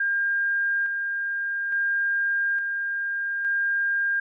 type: tone with tremolo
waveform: sine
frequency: 1606 Hz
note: G6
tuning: 41 cents sharp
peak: -21 dBFS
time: 0-4.2 s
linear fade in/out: 5 ms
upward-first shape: square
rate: 0.58 Hz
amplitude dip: 35%
effects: none